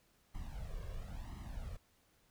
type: noise with flanger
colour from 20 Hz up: brown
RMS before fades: -44 dBFS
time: 0.34-1.77 s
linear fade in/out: 10 ms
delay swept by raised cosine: 0.98 to 1.82 ms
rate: 0.98 Hz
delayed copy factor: +0.9
effects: pink hiss -72 dBFS RMS until 2.3 s